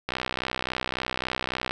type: click train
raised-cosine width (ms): 0.3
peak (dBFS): -11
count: 104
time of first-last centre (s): 0.09-1.709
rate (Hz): 63.6
effects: none